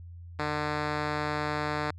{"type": "tone", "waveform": "5% pulse", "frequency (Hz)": 150, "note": "D3", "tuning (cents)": 37, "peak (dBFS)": -17, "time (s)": [0.39, 1.91], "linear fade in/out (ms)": 2, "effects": ["added 86 Hz sine -42 dBFS peak until 1.98 s", "low-pass 4000 Hz 12 dB/octave"]}